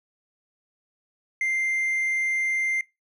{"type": "tone with hard clipping", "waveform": "sine", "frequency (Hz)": 2093, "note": "C7", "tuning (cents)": 0, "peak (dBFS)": -23, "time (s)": [1.41, 2.81], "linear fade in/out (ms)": 2, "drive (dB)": 2, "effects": ["noise-tail reverb RT60 0.2 s tail -20 dB re dry"]}